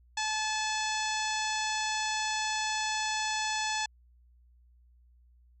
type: harmonic tone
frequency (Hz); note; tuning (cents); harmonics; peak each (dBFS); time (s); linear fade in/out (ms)
864; A5; -32; 1 / 2 / 3 / 4 / 5 / 6 / 7 / 8 / 9; -33 / -36 / -38 / -39 / -40 / -41 / -41 / -42 / -43; 0.17-3.86; 5
effects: added 60 Hz sine -58 dBFS peak until 5.6 s